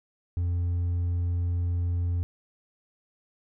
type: tone with hard clipping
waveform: sine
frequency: 87.31 Hz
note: F2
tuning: in tune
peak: -25 dBFS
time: 0.37-2.23 s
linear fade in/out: 0 ms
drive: 2 dB
effects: none